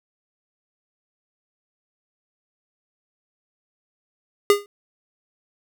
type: tone with exponential decay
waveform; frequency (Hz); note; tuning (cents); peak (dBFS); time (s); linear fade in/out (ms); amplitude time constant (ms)
square; 407.5; G#4; -33; -9; 4.5-4.66; 1; 34
effects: none